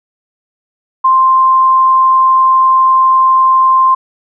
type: tone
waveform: sine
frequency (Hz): 1048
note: C6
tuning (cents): +2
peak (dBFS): -5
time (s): 1.04-3.95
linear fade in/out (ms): 10
effects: none